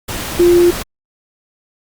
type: tone in noise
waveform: sine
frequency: 349.2 Hz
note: F4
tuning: in tune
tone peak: -6 dBFS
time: 0.39-0.71 s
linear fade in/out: 10 ms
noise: pink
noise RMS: -23 dBFS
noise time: 0.08-0.83 s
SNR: +14 dB
effects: Opus 48 kbps